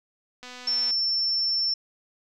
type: click train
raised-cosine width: 0.2 ms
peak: -25 dBFS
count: 120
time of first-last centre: 0.43-0.908 s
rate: 249 Hz
type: tone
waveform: sine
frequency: 5390 Hz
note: E8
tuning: 38 cents sharp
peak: -22 dBFS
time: 0.67-1.74 s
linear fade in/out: 5 ms
effects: none